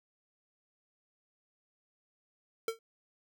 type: tone with exponential decay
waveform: square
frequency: 452.4 Hz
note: A4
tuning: 48 cents sharp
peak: -28 dBFS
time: 2.68-2.79 s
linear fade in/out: 2 ms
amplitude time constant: 23 ms
effects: none